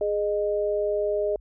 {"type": "tone pair together", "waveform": "sine", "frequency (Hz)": [415.3, 615], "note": ["G#4", "D#5"], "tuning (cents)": [0, -20], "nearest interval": "perfect fifth", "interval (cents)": 680, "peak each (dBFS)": -25, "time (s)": [0.01, 1.36], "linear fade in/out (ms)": 2, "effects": ["added 50 Hz sine -47 dBFS peak until 1.4 s"]}